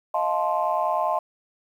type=chord; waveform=sine; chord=F dominant seventh; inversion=third; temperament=just; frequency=628.6 / 698.5 / 873.1 / 1047.7 Hz; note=Eb5 / F5 / A5 / C6; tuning=+18 / 0 / -14 / +2 cents; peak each=-26 dBFS; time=0.14-1.19 s; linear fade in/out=5 ms; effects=tanh soft clip ceiling -11 dBFS + 9-bit